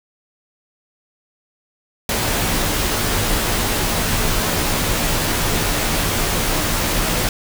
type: noise with comb filter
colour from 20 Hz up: pink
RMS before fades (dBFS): -19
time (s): 2.09-7.29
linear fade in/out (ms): 2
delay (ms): 15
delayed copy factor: -0.5
effects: none